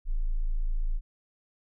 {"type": "tone", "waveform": "sine", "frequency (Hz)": 27.5, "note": "A0", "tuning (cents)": 0, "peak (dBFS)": -24, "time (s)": [0.05, 1.01], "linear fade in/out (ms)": 50, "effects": []}